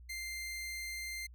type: tone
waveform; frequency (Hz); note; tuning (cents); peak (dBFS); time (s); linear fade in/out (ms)
sawtooth; 2093; C7; 0; -36; 0.09-1.27; 10
effects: added 60 Hz sine -51 dBFS peak until 1.34 s